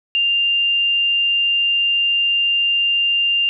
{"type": "tone", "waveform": "sine", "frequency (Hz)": 2794, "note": "F7", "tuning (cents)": 0, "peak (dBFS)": -14, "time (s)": [0.15, 3.49], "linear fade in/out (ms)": 0, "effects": []}